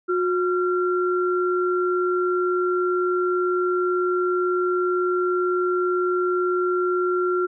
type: tone pair together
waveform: sine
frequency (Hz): 361.8 / 1371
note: F#4 / F6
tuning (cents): -39 / -32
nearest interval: octave + major seventh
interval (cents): 2307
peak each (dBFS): -20 / -25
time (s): 0.08-7.47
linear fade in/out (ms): 20
effects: none